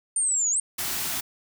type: linear two-way sweep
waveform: sine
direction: down then up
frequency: 9030 to 6520 to 8970 Hz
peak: -21 dBFS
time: 0.16-0.6 s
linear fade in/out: 2 ms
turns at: 0.51 s
type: band-stop noise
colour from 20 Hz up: white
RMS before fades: -29 dBFS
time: 0.78-1.21 s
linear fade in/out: 10 ms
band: 420 to 610 Hz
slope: 96 dB/octave
effects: none